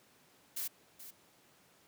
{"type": "noise with echo", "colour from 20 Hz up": "blue", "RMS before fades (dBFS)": -38, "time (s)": [0.56, 0.68], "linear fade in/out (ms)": 10, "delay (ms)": 430, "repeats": 1, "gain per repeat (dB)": -12, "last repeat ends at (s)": 1.11, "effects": ["pink hiss -65 dBFS RMS until 1.87 s", "high-pass 150 Hz 12 dB/octave"]}